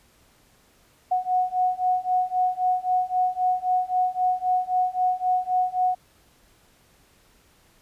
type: beating tone pair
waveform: sine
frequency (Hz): 732 / 735.8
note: F#5 / F#5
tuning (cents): -19 / -10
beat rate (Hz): 3.8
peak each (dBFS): -24 / -23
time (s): 1.11-5.95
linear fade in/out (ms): 10
effects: pink hiss -59 dBFS RMS until 7.81 s + resampled to 32000 Hz